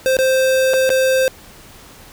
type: tone with dropouts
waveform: square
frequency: 523.3 Hz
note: C5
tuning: in tune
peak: -13 dBFS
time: 0.06-1.28 s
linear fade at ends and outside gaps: 0 ms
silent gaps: 0.168-0.188 / 0.735-0.739 / 0.893-0.902 s
effects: pink hiss -42 dBFS RMS until 2.12 s